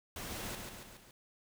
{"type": "noise with echo", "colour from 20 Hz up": "pink", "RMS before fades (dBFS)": -43, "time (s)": [0.16, 0.55], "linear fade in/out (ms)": 2, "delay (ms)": 140, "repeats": 4, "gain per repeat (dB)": -4, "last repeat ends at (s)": 1.11, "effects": []}